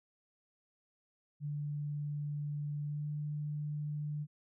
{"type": "tone with pitch glide", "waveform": "sine", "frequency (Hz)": [146.83, 148.79], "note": ["D3", "D3"], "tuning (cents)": [0, 23], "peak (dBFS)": -35, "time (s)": [1.4, 4.27], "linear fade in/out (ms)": 50, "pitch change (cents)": 23, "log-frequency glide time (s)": [2.85, 3.06], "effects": []}